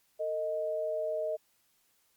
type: tone pair together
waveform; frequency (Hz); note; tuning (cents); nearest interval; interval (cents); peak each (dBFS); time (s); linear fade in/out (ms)
sine; 450.9 / 623.4; A4 / D#5; +42 / +3; tritone; 561; -37 / -31; 0.19-1.37; 20
effects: white hiss -71 dBFS RMS until 2.16 s + Opus 48 kbps